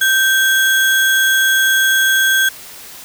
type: tone with sample-and-hold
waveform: sine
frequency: 1564 Hz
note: G6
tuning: 4 cents flat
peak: -10 dBFS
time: 0.01-2.49 s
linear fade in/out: 5 ms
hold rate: 4900 Hz
effects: white hiss -35 dBFS RMS until 3.04 s